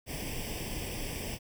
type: noise with comb filter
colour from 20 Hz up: pink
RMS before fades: -37 dBFS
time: 0.06-1.39 s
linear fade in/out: 50 ms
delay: 0.37 ms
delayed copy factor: +0.85
effects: none